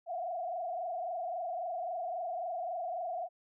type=tone with frequency modulation; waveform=sine; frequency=698.5 Hz; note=F5; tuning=in tune; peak=-34 dBFS; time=0.06-3.29 s; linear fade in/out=50 ms; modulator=23.7 Hz; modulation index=1.8; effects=none